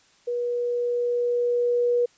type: tone with level ramp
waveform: sine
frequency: 483.1 Hz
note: B4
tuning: 38 cents flat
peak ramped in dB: -24 to -18 dBFS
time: 0.27-2.06 s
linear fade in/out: 10 ms
effects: white hiss -59 dBFS RMS until 2.17 s + resampled to 16000 Hz